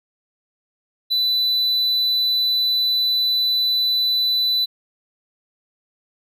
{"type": "tone", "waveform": "triangle", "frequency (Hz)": 3990, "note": "B7", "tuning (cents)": 17, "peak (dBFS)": -15, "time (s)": [1.1, 4.66], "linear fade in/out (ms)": 20, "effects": []}